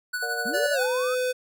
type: tone with tremolo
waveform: square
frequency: 1480 Hz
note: F#6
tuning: in tune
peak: -26 dBFS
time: 0.13-0.87 s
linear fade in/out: 10 ms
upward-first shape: sine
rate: 12 Hz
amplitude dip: 50%
type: chord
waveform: sine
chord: Bb augmented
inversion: none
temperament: equal with one note detuned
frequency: 466.2 / 587.3 / 725.6 Hz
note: Bb4 / D5 / F#5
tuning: 0 / 0 / -34 cents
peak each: -34 / -38 / -34 dBFS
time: 0.22-0.67 s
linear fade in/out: 10 ms
type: linear sweep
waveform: sine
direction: up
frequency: 194.6 to 1318.5 Hz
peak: -31 dBFS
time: 0.45-1.15 s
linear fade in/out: 10 ms
type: tone with pitch glide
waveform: square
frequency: 579 to 504 Hz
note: D5 to B4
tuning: -25 to +35 cents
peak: -24 dBFS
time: 0.53-1.33 s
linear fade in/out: 20 ms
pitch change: -240 cents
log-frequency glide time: 0.73-0.8 s
effects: none